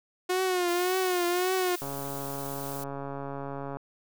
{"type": "tone with vibrato", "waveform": "sawtooth", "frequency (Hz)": 361.8, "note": "F#4", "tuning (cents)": -39, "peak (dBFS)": -21, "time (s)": [0.29, 1.76], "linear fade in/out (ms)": 10, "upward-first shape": "triangle", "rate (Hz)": 1.8, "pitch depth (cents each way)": 76}
{"type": "noise", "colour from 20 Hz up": "blue", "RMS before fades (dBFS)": -41, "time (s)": [0.68, 2.84], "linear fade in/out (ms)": 5}
{"type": "click train", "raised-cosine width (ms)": 1, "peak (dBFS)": -23, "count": 272, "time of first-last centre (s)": [1.82, 3.77], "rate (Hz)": 139}
{"effects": []}